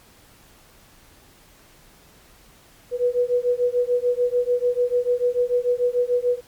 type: beating tone pair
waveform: sine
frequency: 486.8 / 493.6 Hz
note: B4 / B4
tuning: -25 / -1 cents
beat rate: 6.8 Hz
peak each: -21 dBFS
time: 2.91-6.41 s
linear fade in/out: 50 ms
effects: pink hiss -52 dBFS RMS until 6.47 s + MP3 96 kbps